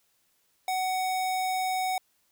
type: tone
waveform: square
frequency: 747 Hz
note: F#5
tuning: 16 cents sharp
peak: -27 dBFS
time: 0.68-1.98 s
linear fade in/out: 2 ms
effects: white hiss -70 dBFS RMS until 2.31 s